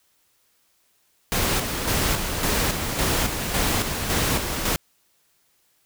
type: noise with tremolo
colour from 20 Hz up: pink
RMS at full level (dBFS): -22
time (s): 1.32-4.76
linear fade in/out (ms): 0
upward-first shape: square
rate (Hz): 1.8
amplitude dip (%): 45
effects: white hiss -65 dBFS RMS until 5.85 s